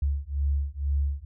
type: beating tone pair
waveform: sine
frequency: 69.6 / 71.7 Hz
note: C#2 / D2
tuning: +8 / -41 cents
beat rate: 2.1 Hz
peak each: -27 dBFS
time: 0.02-1.25 s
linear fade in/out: 5 ms
effects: none